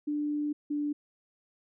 sine tone pair in turn, 295.7 / 293.5 Hz, D4 / D4, +12 / -1 cents, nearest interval unison, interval 13 cents, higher first, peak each -28 dBFS, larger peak neither, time 0.07-0.53 / 0.7-0.93 s, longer first, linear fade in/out 10 ms, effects none

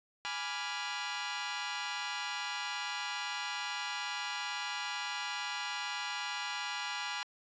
15% pulse chord, G# diminished seventh, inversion none, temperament equal, 830.6 / 987.8 / 1174.7 / 1396.9 Hz, G#5 / B5 / D6 / F6, 0 / 0 / 0 / 0 cents, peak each -34 / -34 / -38 / -35 dBFS, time 0.25-7.23 s, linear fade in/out 0 ms, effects resampled to 16000 Hz

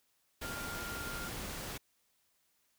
sine tone in noise, 1400 Hz, F6, 4 cents sharp, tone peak -43 dBFS, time 0.43-1.29 s, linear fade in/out 10 ms, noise pink, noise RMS -42 dBFS, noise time 0.41-1.78 s, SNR -4 dB, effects white hiss -75 dBFS RMS until 2.78 s

